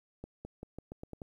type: accelerating click train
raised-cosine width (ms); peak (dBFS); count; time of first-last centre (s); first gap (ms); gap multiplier
2; -29; 8; 0.24-1.218; 210; 0.86
effects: 11-bit